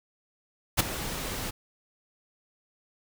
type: noise with ADSR envelope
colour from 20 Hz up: pink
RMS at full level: -18 dBFS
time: 0.77-1.51 s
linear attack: 29 ms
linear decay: 11 ms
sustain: -16 dB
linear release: 13 ms
effects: none